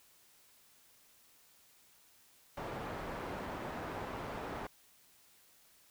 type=low-pass noise; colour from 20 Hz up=white; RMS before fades=-42 dBFS; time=2.57-4.67 s; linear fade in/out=5 ms; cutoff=1000 Hz; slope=12 dB/octave; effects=white hiss -65 dBFS RMS until 5.9 s